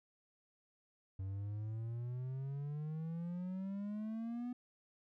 triangle exponential sweep, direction up, 94.3 to 248.6 Hz, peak -37 dBFS, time 1.19-4.53 s, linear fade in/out 5 ms, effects none

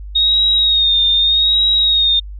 sine tone with vibrato, 3729 Hz, A#7, in tune, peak -10 dBFS, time 0.15-2.2 s, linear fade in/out 10 ms, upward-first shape sine, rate 0.82 Hz, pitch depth 50 cents each way, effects added 50 Hz sine -27 dBFS peak until 2.39 s

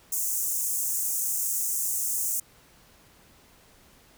pink high-pass noise, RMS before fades -28 dBFS, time 0.12-2.4 s, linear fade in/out 5 ms, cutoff 6500 Hz, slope 48 dB/octave, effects pink hiss -57 dBFS RMS until 4.17 s

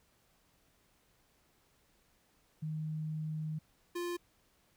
sine / square tone pair in turn, 155.56 / 349.2 Hz, D#3 / F4, 0 / 0 cents, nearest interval octave + major second, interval 1400 cents, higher second, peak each -35 / -36 dBFS, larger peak first, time 2.62-3.59 / 3.95-4.17 s, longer first, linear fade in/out 10 ms, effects pink hiss -71 dBFS RMS until 4.76 s

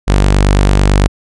sawtooth tone, 49 Hz, G1, in tune, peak -3 dBFS, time 0.07-1.08 s, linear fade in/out 20 ms, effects resampled to 22050 Hz

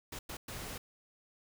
pink noise bursts at uneven times, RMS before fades -43 dBFS, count 3, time 0.12-0.19 / 0.29-0.37 / 0.48-0.78 s, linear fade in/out 5 ms, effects none

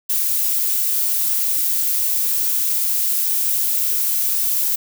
violet noise, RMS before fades -19 dBFS, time 0.09-4.76 s, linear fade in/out 10 ms, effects none

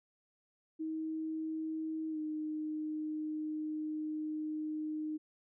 sine tone with pitch glide, 316.9 to 308.1 Hz, D#4 to D#4, +32 to -17 cents, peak -35 dBFS, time 0.79-5.18 s, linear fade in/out 20 ms, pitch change -49 cents, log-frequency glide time 2.1-2.18 s, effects none

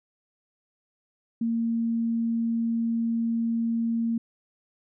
sine tone, 230 Hz, A#3, 23 cents flat, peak -23 dBFS, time 1.41-4.18 s, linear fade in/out 5 ms, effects none

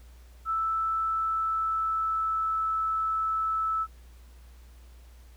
sine tone with pitch glide, 1318.5 to 1310.1 Hz, E6 to E6, 0 to -11 cents, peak -25 dBFS, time 0.45-3.87 s, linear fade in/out 50 ms, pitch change -11 cents, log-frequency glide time 0.99-2.66 s, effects added 60 Hz sine -48 dBFS peak until 5.36 s + pink hiss -61 dBFS RMS until 5.36 s

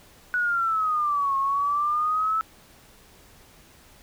sine exponential two-way sweep, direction down then up, 1480 to 1083 to 1317 Hz, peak -21 dBFS, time 0.34-2.41 s, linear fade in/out 0 ms, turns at 1.37 s, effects pink hiss -53 dBFS RMS until 4.02 s

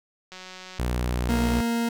click train, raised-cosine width 0.2 ms, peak -24 dBFS, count 87, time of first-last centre 0.32-0.785 s, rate 185 Hz
sawtooth tone with pitch glide, 61.1 to 60.36 Hz, B1 to B1, -18 to -39 cents, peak -20 dBFS, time 0.79-1.61 s, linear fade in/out 5 ms, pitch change -21 cents, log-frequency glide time 1.17-1.49 s
40% pulse tone, 233.1 Hz, A#3, in tune, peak -22 dBFS, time 1.29-1.89 s, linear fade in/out 5 ms
effects none

